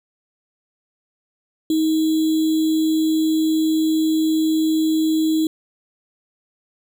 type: tone with sample-and-hold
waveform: sine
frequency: 316.2 Hz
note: D#4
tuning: 28 cents sharp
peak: -15 dBFS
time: 1.7-5.47 s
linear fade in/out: 2 ms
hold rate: 3675 Hz
effects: none